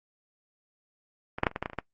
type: clicks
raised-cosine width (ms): 0.5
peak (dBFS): -19 / -7 / -6 / -29 / -16 / -14 / -15 / -26 / -24 / -14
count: 10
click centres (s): 1.385 / 1.434 / 1.468 / 1.514 / 1.561 / 1.626 / 1.659 / 1.699 / 1.733 / 1.787
effects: noise-tail reverb RT60 0.1 s tail -22 dB re dry + Opus 32 kbps